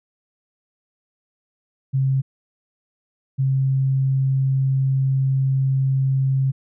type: tone pair in turn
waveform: sine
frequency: 134 / 134 Hz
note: C3 / C3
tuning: +42 / +42 cents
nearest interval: unison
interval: 0 cents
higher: neither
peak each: -16 dBFS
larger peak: neither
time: 1.93-2.22 / 3.38-6.52 s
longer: second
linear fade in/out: 20 ms
effects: none